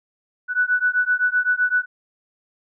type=beating tone pair; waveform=sine; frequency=1480 / 1487.8 Hz; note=F#6 / F#6; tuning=0 / +9 cents; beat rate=7.8 Hz; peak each=-20 dBFS; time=0.48-1.86 s; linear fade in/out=50 ms; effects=none